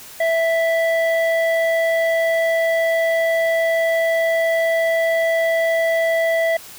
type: tone with low-pass filter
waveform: square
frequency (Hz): 659.3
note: E5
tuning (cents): 0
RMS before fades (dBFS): -18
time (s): 0.2-6.57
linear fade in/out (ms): 5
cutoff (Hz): 2000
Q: 1.6
effects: white hiss -39 dBFS RMS until 6.78 s